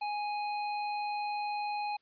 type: tone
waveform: square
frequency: 830.6 Hz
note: G#5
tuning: in tune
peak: -33 dBFS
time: 0.01-1.97 s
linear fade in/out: 10 ms
effects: white hiss -75 dBFS RMS until 2.01 s + resampled to 11025 Hz